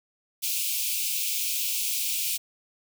white high-pass noise, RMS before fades -28 dBFS, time 0.42-2.38 s, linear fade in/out 20 ms, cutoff 2300 Hz, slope 96 dB/octave, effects none

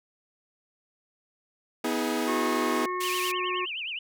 sawtooth chord, G# minor, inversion first, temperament equal with one note detuned, 246.9 / 319.3 / 415.3 Hz, B3 / D#4 / G#4, 0 / +45 / 0 cents, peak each -26 / -26 / -28 dBFS, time 1.84-2.86 s, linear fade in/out 5 ms
harmonic tone, 363.6 Hz, F#4, 30 cents flat, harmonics 1 / 3 / 5 / 6, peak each -32 / -30 / -40 / -41 dBFS, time 2.27-3.66 s, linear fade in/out 20 ms
pink band-pass noise, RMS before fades -35 dBFS, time 3-3.32 s, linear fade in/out 10 ms, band 2200 to 16000 Hz, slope 24 dB/octave
sine tone with vibrato, 2717 Hz, F7, 48 cents flat, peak -31 dBFS, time 3.03-3.99 s, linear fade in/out 5 ms, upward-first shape triangle, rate 9.6 Hz, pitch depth 280 cents each way
effects none

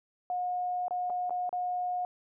sine tone with dropouts, 721 Hz, F#5, 45 cents flat, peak -29 dBFS, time 0.3-2.05 s, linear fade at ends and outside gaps 1 ms, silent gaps 0.882-0.908 / 1.098-1.102 / 1.296-1.306 / 1.493-1.528 s, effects none

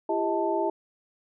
sine tone cluster, 339.1 / 398.4 / 636 / 882 Hz, E4 / G4 / D#5 / A5, +49 / +28 / +38 / +4 cents, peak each -29 dBFS, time 0.09-0.7 s, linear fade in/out 5 ms, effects none

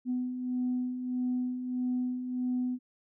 sine beating tone pair, 249.1 / 250.7 Hz, B3 / B3, +15 / +26 cents, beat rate 1.6 Hz, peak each -37 / -29 dBFS, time 0.05-2.79 s, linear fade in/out 50 ms, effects tanh soft clip ceiling -23 dBFS

